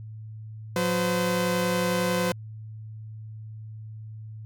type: tone pair together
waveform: sawtooth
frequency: 180.6 / 510.8 Hz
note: F#3 / C5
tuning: -42 / -42 cents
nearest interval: octave + tritone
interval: 1800 cents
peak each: -22 dBFS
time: 0.76-2.32 s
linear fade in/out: 2 ms
effects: added 109 Hz sine -37 dBFS peak until 4.45 s